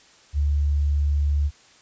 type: tone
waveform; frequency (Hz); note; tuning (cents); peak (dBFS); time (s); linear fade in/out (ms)
sine; 72.5; D2; -22; -18; 0.33-1.51; 50
effects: white hiss -53 dBFS RMS until 1.81 s + resampled to 16000 Hz